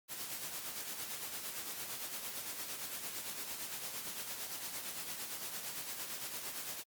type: noise with tremolo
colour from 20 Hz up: white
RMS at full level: -41 dBFS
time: 0.08-6.84 s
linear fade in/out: 50 ms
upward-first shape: sine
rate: 8.8 Hz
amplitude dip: 45%
effects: high-pass 100 Hz 12 dB/octave + Opus 48 kbps